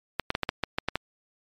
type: clicks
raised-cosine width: 0.3 ms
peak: -9 dBFS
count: 9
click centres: 0.197 / 0.304 / 0.351 / 0.433 / 0.491 / 0.637 / 0.785 / 0.886 / 0.956 s
effects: MP3 64 kbps